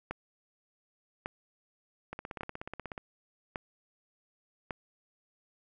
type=two click trains; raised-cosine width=0.5 ms; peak=-24 / -20 dBFS; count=15 / 5; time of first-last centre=2.13-2.978 / 0.11-4.708 s; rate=16.5 / 0.87 Hz; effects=none